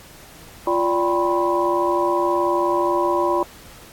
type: tone cluster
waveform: sine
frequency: 348 / 582 / 785 / 987 / 1066 Hz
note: F4 / D5 / G5 / B5 / C6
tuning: -6 / -16 / +2 / -1 / +32 cents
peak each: -21 / -23 / -29 / -21 / -28 dBFS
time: 0.67-3.43 s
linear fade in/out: 2 ms
effects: pink hiss -44 dBFS RMS until 3.92 s + AAC 64 kbps